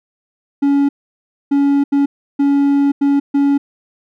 triangle tone bursts at uneven times, 281.4 Hz, C#4, 26 cents sharp, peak -8 dBFS, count 6, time 0.62-0.89 / 1.51-1.84 / 1.92-2.06 / 2.39-2.92 / 3.01-3.2 / 3.34-3.58 s, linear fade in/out 10 ms, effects none

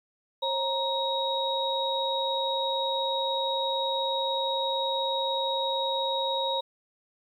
sine tone cluster, 539 / 937 / 3796 Hz, C#5 / A#5 / A#7, -49 / +9 / +31 cents, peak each -30 dBFS, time 0.42-6.61 s, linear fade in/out 10 ms, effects 10-bit

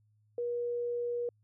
sine tone, 479.8 Hz, A#4, 50 cents sharp, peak -31 dBFS, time 0.38-1.29 s, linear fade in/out 2 ms, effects added 106 Hz sine -66 dBFS peak until 1.43 s

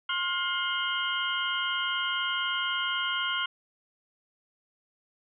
sine tone cluster, 1061 / 1417 / 2114 / 2873 / 3144 Hz, C6 / F6 / C7 / F7 / G7, +24 / +25 / +17 / +48 / +4 cents, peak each -34 / -31 / -37 / -34 / -33 dBFS, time 0.09-3.46 s, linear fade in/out 5 ms, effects none

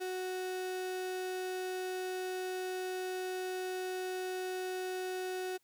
35% pulse tone, 370 Hz, F#4, in tune, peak -34 dBFS, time 0-5.58 s, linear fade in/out 20 ms, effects white hiss -75 dBFS RMS until 5.63 s

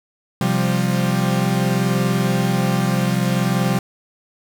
40% pulse chord, C suspended fourth, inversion none, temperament equal with one note detuned, 130.81 / 175.42 / 196 Hz, C3 / F3 / G3, 0 / +8 / 0 cents, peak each -20 dBFS, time 0.41-3.79 s, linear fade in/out 2 ms, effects none

